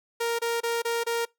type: tone bursts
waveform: sawtooth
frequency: 466.2 Hz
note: A#4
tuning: in tune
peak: -21 dBFS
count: 5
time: 0.2-1.254 s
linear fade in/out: 10 ms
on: 190 ms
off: 26 ms
effects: noise-tail reverb RT60 0.2 s tail -25 dB re dry